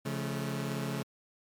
sawtooth chord, Db augmented, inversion none, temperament just, 138.59 / 173.24 / 216.5 Hz, Db3 / F3 / A3, 0 / -14 / -28 cents, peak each -31 / -36 / -33 dBFS, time 0.05-1.03 s, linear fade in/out 10 ms, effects MP3 96 kbps

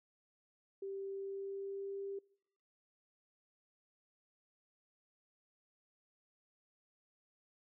sine tone with pitch glide, 391.2 to 395.3 Hz, G4 to G4, -4 to +15 cents, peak -40 dBFS, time 0.82-2.19 s, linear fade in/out 5 ms, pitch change +19 cents, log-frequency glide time 1.09-2.02 s, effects noise-tail reverb RT60 0.7 s tail -25 dB re dry

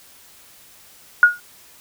sine tone with exponential decay, 1441 Hz, F#6, 46 cents flat, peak -3 dBFS, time 1.23-1.4 s, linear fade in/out 1 ms, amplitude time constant 35 ms, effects white hiss -48 dBFS RMS until 1.8 s

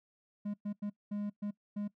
triangle tone bursts at uneven times, 205.9 Hz, G#3, 15 cents flat, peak -32 dBFS, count 6, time 0.45-0.54 / 0.65-0.73 / 0.82-0.9 / 1.11-1.3 / 1.42-1.51 / 1.76-1.88 s, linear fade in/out 10 ms, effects noise-tail reverb RT60 0.1 s tail -20 dB re dry

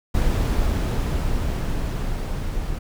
brown noise with level ramp, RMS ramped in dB -19 to -27 dBFS, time 0.14-2.79 s, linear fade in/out 10 ms, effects none

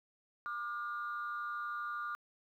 sine tone pair together, 1194 / 1426.5 Hz, D6 / F6, +28 / +36 cents, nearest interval minor third, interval 308 cents, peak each -38 / -40 dBFS, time 0.46-2.15 s, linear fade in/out 0 ms, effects tanh soft clip ceiling -31 dBFS + 12-bit

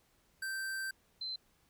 square / sine tone pair in turn, 1561 / 4082 Hz, G6 / C8, -8 / -44 cents, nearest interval octave + perfect fourth, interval 1664 cents, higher second, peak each -37 / -37 dBFS, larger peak neither, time 0.42-0.91 / 1.21-1.36 s, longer first, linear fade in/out 5 ms, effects pink hiss -71 dBFS RMS until 1.69 s

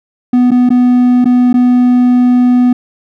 triangle tone with dropouts, 247.5 Hz, B3, 4 cents sharp, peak -3 dBFS, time 0.33-2.73 s, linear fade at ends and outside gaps 5 ms, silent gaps 0.508-0.515 / 0.692-0.703 / 1.245-1.255 / 1.53-1.54 s, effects none

